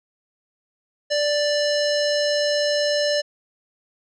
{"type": "tone with low-pass filter", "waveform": "square", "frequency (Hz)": 587.3, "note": "D5", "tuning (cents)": 0, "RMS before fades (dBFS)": -21, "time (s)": [1.1, 3.22], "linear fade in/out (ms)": 20, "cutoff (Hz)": 5300, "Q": 3.9, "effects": []}